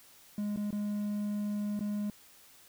triangle tone with dropouts, 207.1 Hz, G#3, 5 cents flat, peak -29 dBFS, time 0.38-2.1 s, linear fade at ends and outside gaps 2 ms, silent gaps 0.562-0.573 / 0.707-0.727 / 1.793-1.807 s, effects white hiss -58 dBFS RMS until 2.68 s

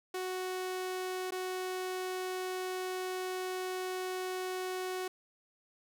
sawtooth tone with dropouts, 370 Hz, F#4, in tune, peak -31 dBFS, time 0.14-5.08 s, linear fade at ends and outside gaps 5 ms, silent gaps 1.308-1.32 s, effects none

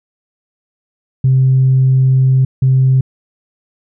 sine tone bursts at uneven times, 131.3 Hz, C3, 6 cents sharp, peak -6 dBFS, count 2, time 1.24-2.45 / 2.62-3.01 s, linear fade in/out 5 ms, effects tanh soft clip ceiling -3 dBFS

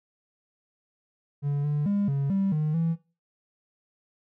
triangle tone with pitch steps, 143.1 / 147.2 / 202.3 / 139.1 / 195.2 / 153 / 165.2 Hz, D3 / D3 / G#3 / C#3 / G3 / D#3 / E3, -45 / +4 / -45 / +6 / -7 / -29 / +4 cents, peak -20 dBFS, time 1.42-2.96 s, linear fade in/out 50 ms, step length 220 ms, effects noise-tail reverb RT60 0.3 s tail -17 dB re dry + tanh soft clip ceiling -17 dBFS

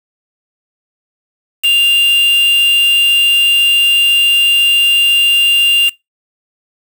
triangle tone with quantisation, 2794 Hz, F7, in tune, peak -6 dBFS, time 1.63-5.9 s, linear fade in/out 20 ms, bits 3, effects noise-tail reverb RT60 0.2 s tail -23 dB re dry

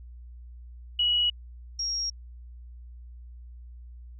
sine tone pair in turn, 2919 / 5590 Hz, F#7 / F8, -24 / +1 cents, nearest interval major seventh, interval 1125 cents, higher second, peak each -21 / -27 dBFS, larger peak first, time 0.99-1.3 / 1.79-2.1 s, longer neither, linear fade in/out 5 ms, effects added 60 Hz sine -42 dBFS peak until 4.19 s

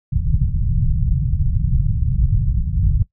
pink low-pass noise, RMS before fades -17 dBFS, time 0.12-3.03 s, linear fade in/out 10 ms, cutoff 160 Hz, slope 48 dB/octave, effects noise-tail reverb RT60 0.1 s tail -19 dB re dry

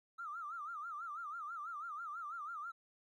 triangle tone with vibrato, 1276 Hz, D#6, 43 cents sharp, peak -38 dBFS, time 0.18-2.72 s, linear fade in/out 20 ms, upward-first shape sine, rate 6.1 Hz, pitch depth 160 cents each way, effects tanh soft clip ceiling -40 dBFS

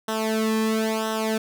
sawtooth tone with flanger, 220 Hz, A3, in tune, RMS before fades -24 dBFS, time 0.08-1.38 s, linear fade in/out 5 ms, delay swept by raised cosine 0.43 to 1.41 ms, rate 0.99 Hz, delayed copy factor -0.9, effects none

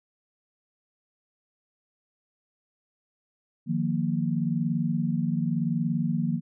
sine chord, Eb suspended second, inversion none, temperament equal with one note detuned, 155.56 / 176.44 / 233.1 Hz, Eb3 / F3 / Bb3, 0 / +18 / 0 cents, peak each -28 dBFS, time 3.66-6.41 s, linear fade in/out 50 ms, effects none

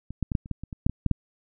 clicks, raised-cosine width 5 ms, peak -23 / -13 / -14 / -10 / -29 / -16 / -23 / -23 / -7 / -17 / -10 / -9 dBFS, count 12, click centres 0.106 / 0.227 / 0.318 / 0.352 / 0.459 / 0.513 / 0.636 / 0.728 / 0.865 / 0.896 / 1.063 / 1.113 s, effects none

